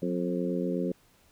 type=harmonic tone with a mistuned harmonic; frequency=88.2 Hz; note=F2; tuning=18 cents sharp; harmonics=2 / 3 / 4 / 5 / 6; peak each=-31 / -33 / -34 / -35 / -36 dBFS; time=0.02-0.92 s; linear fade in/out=5 ms; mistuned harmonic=2; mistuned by=+51 cents; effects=pink hiss -63 dBFS RMS until 1.31 s